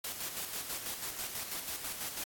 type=noise with tremolo; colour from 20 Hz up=white; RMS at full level=-38 dBFS; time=0.04-2.24 s; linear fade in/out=5 ms; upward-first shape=square; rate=6.1 Hz; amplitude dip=45%; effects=AAC 64 kbps